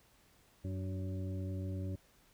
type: harmonic tone with a mistuned harmonic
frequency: 93.9 Hz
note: F#2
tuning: 26 cents sharp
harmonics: 1 / 2 / 3 / 4 / 6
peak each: -37 / -45 / -46 / -51 / -52 dBFS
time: 0.64-1.96 s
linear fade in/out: 10 ms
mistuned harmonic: 3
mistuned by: +31 cents
effects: pink hiss -67 dBFS RMS until 2.33 s